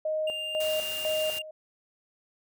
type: tone with tremolo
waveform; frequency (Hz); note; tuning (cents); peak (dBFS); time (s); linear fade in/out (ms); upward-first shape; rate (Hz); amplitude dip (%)
sine; 622.3; D#5; 0; -26; 0.05-1.51; 5; square; 2; 80
type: tone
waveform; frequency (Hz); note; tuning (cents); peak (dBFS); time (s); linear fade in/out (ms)
triangle; 2800; F7; +4; -30; 0.27-1.42; 5
type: noise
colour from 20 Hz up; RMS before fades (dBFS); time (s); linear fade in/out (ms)
white; -39; 0.6-1.39; 5
effects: none